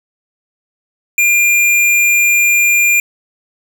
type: tone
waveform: square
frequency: 2400 Hz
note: D7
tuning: 37 cents sharp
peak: -9 dBFS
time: 1.18-3 s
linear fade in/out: 2 ms
effects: none